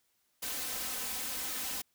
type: noise with comb filter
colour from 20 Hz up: white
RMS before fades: -37 dBFS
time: 0.42-1.82 s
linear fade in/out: 10 ms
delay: 3.9 ms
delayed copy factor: +0.7
effects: white hiss -75 dBFS RMS until 1.94 s